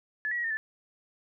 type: tone with pitch steps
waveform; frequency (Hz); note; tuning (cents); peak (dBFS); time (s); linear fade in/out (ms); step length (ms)
sine; 1721 / 1928 / 1904 / 1821 / 1750; A6 / B6 / A#6 / A#6 / A6; -39 / -42 / +36 / -41 / -10; -28; 0.25-0.57; 0; 64
effects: none

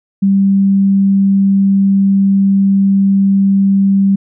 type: tone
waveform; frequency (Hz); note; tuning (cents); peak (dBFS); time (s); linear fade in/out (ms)
sine; 196; G3; 0; -7; 0.22-4.16; 10
effects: none

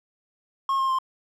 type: tone with pitch steps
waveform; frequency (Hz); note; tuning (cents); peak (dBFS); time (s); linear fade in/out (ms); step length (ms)
triangle; 1082 / 1066.5 / 1051.2; C#6 / C6 / C6; -42 / +33 / +8; -19; 0.69-0.987; 2; 99
effects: none

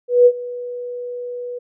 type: tone with ADSR envelope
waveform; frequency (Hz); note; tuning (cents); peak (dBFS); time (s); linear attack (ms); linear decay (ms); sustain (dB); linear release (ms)
sine; 489.2; B4; -16; -5; 0.08-1.59; 180; 59; -20; 12
effects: none

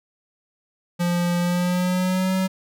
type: tone with pitch glide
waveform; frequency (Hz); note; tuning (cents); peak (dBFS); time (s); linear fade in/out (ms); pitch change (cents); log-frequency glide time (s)
square; 174.61 to 188.23; F3 to F#3; 0 to +30; -20; 0.99-2.48; 20; +130; 1.39-2.35
effects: none

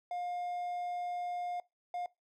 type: tone bursts at uneven times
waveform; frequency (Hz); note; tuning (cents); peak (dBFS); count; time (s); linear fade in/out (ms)
triangle; 710; F5; +28; -33; 2; 0.11-1.6 / 1.94-2.06; 2
effects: noise-tail reverb RT60 0.2 s tail -21 dB re dry

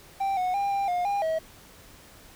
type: tone with pitch steps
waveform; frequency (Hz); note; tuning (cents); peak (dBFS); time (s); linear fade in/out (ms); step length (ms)
triangle; 783 / 733 / 800 / 794 / 712 / 806 / 641; G5 / F#5 / G5 / G5 / F5 / G5 / E5; -2 / -16 / +35 / +22 / +33 / +48 / -49; -22; 0.2-1.39; 10; 170
effects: pink hiss -51 dBFS RMS until 2.35 s

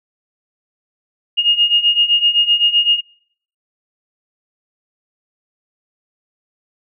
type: beating tone pair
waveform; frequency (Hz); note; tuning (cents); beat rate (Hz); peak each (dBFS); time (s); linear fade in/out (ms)
sine; 2845 / 2852.8; F7 / F7; +31 / +36; 7.8; -16 / -13; 1.37-3.01; 20
effects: noise-tail reverb RT60 0.6 s tail -24 dB re dry

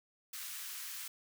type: high-pass noise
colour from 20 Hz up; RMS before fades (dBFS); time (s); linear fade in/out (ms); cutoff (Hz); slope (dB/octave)
white; -44; 0.33-1.08; 5; 1200; 24
effects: none

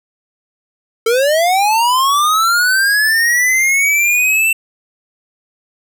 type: linear sweep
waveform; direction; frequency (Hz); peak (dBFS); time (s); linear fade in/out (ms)
square; up; 440 to 2693; -11; 1.06-4.53; 5
effects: none

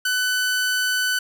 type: tone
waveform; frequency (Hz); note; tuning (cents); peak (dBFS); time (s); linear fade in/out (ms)
sawtooth; 1500; F#6; +23; -16; 0.05-1.19; 5
effects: none

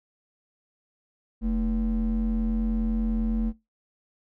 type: ring-modulated tone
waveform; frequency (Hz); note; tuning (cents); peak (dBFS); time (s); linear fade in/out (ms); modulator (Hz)
triangle; 134; C3; +42; -17; 1.41-3.53; 50; 88.9
effects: noise-tail reverb RT60 0.2 s tail -21 dB re dry + tanh soft clip ceiling -13 dBFS

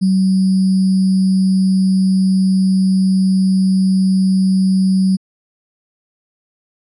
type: tone with sample-and-hold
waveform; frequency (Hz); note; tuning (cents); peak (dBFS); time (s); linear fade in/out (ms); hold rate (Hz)
sine; 189.4; F#3; +41; -10; 0.01-5.17; 20; 4900
effects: resampled to 24000 Hz

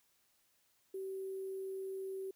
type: tone with sample-and-hold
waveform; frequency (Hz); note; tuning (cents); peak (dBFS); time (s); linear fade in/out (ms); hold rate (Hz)
sine; 383.8; G4; -37; -39; 0.94-2.31; 5; 11025
effects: white hiss -74 dBFS RMS until 2.35 s

